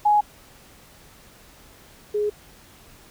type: tone pair in turn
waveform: sine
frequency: 835 / 417.5 Hz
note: G#5 / G#4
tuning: +9 / +9 cents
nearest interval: octave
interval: 1200 cents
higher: first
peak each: -14 / -20 dBFS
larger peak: first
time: 0.05-0.21 / 2.14-2.3 s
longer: neither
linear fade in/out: 10 ms
effects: pink hiss -50 dBFS RMS until 3.1 s